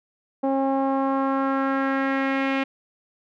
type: tone with low-pass filter sweep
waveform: sawtooth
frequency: 270.3 Hz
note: C#4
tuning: 44 cents flat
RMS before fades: -23 dBFS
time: 0.43-2.64 s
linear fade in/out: 10 ms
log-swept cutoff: 720 to 2500 Hz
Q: 2.5
effects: none